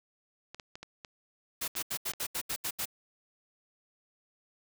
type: clicks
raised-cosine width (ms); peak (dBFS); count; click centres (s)
0.2; -26; 9; 0.546 / 0.598 / 0.755 / 0.83 / 1.048 / 1.753 / 1.815 / 2.136 / 2.203
type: noise bursts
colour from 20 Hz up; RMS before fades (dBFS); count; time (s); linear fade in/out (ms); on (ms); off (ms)
white; -34; 9; 1.61-2.856; 10; 70; 77
effects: none